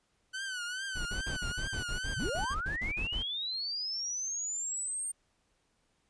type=tone with vibrato; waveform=sawtooth; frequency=1499 Hz; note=F#6; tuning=22 cents sharp; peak=-32 dBFS; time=0.33-2.55 s; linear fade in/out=20 ms; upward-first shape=triangle; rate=2.4 Hz; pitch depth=120 cents each way
type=noise bursts; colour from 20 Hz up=brown; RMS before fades=-37 dBFS; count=15; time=0.95-3.23 s; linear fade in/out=10 ms; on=110 ms; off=45 ms
type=linear sweep; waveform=sine; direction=up; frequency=67.1 to 8810 Hz; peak=-33 dBFS; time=2.16-5.12 s; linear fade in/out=10 ms
effects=pink hiss -74 dBFS RMS until 6.09 s + resampled to 22050 Hz